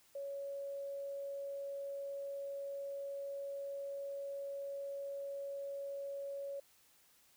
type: tone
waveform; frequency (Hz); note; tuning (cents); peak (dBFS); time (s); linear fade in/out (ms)
sine; 558; C#5; +11; -40; 0.15-6.6; 5
effects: white hiss -68 dBFS RMS until 7.36 s